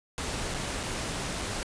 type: noise with dropouts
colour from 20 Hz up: pink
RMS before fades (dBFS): -33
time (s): 0.18-1.63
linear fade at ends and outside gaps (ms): 0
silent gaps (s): 0.54-0.545 / 0.831-0.835 / 1.415-1.418
effects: resampled to 22050 Hz